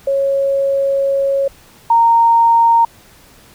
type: tone pair in turn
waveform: sine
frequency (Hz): 550 / 925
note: C#5 / A#5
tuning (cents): -14 / -14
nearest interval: major sixth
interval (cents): 900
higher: second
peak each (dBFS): -12 / -7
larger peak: second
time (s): 0.07-1.48 / 1.9-2.85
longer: first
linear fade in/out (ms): 5
effects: pink hiss -45 dBFS RMS until 3.54 s